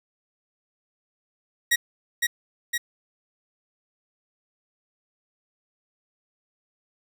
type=tone with echo; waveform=sawtooth; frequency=1900 Hz; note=A#6; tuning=33 cents sharp; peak=-14 dBFS; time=1.71-1.76 s; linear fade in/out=10 ms; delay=510 ms; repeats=2; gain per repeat=-3 dB; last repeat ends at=2.78 s; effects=none